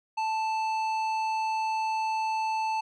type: tone with tanh clipping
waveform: sine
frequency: 880 Hz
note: A5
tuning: in tune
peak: -28 dBFS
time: 0.17-2.81 s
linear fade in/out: 10 ms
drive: 12 dB
effects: none